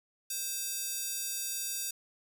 square tone with high-pass filter, 523.3 Hz, C5, in tune, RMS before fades -36 dBFS, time 0.3-1.91 s, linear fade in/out 5 ms, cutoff 6600 Hz, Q 0.97, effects none

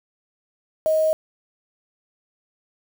sine tone with quantisation, 628 Hz, D#5, 16 cents sharp, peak -16 dBFS, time 0.86-1.13 s, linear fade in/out 0 ms, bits 6, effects none

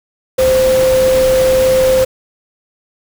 sine tone in noise, 520 Hz, C5, 11 cents flat, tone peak -8 dBFS, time 0.38-2.05 s, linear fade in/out 10 ms, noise pink, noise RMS -21 dBFS, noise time 0.38-2.05 s, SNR +10 dB, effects none

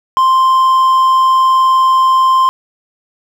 triangle tone, 1046.5 Hz, C6, in tune, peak -5 dBFS, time 0.17-2.49 s, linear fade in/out 0 ms, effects none

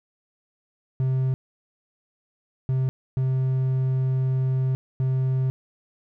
triangle tone bursts at uneven times, 130.81 Hz, C3, in tune, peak -18 dBFS, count 4, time 1-1.34 / 2.69-2.89 / 3.17-4.75 / 5-5.5 s, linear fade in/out 0 ms, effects none

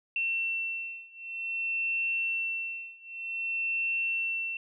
sine beating tone pair, 2700 / 2700.53 Hz, E7 / E7, +41 / +41 cents, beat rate 0.53 Hz, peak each -33 / -32 dBFS, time 0.16-4.57 s, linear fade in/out 2 ms, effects none

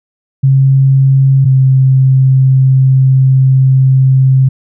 sine tone pair in turn, 134.9 / 132.28 Hz, C#3 / C3, -47 / +19 cents, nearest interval unison, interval 34 cents, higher first, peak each -4 dBFS, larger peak neither, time 0.43-1.45 / 1.45-4.49 s, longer second, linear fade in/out 10 ms, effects none

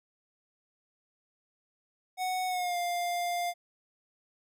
square tone with pitch glide, 740 to 700.9 Hz, F#5 to F5, 0 to +6 cents, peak -30 dBFS, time 2.17-3.54 s, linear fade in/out 50 ms, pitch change -94 cents, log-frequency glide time 2.47-2.77 s, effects none

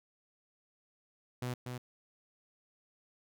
sawtooth tone with echo, 124.3 Hz, B2, 12 cents sharp, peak -31 dBFS, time 1.42-1.54 s, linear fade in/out 5 ms, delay 240 ms, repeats 1, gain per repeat -4 dB, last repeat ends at 1.78 s, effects none

